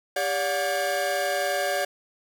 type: tone cluster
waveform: 45% pulse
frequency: 397.8 / 575 / 724 / 1614 Hz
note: G4 / D5 / F#5 / G#6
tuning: +25 / -37 / -38 / -50 cents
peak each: -34 / -27 / -29 / -31 dBFS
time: 0.16-1.85 s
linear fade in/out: 5 ms
effects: none